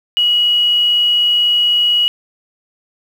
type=tone with quantisation; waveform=sine; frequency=2911 Hz; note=F#7; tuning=29 cents flat; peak=-10 dBFS; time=0.17-2.08 s; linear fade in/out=0 ms; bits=6; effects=none